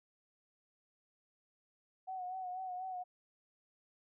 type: tone with vibrato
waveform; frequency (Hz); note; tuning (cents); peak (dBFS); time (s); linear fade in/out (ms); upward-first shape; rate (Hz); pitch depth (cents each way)
sine; 740; F#5; 0; -39; 2.07-3.04; 20; sine; 4.1; 43
effects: none